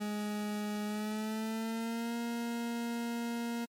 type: tone with pitch glide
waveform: 40% pulse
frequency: 209 to 234.6 Hz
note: G#3 to A#3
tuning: +11 to +11 cents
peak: -33 dBFS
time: 0-3.66 s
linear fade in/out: 20 ms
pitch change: +200 cents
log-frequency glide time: 0.85-2.16 s
effects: MP3 64 kbps